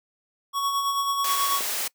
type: tone with tremolo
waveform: square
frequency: 1115 Hz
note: C#6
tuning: 10 cents sharp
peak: -22 dBFS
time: 0.53-1.62 s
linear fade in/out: 50 ms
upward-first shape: sine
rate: 9.2 Hz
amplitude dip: 40%
type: noise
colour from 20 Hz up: white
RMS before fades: -28 dBFS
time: 1.24-1.88 s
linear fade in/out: 5 ms
type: click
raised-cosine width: 2 ms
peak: -19 dBFS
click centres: 1.607 s
effects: noise-tail reverb RT60 0.1 s tail -23 dB re dry + high-pass 400 Hz 12 dB/octave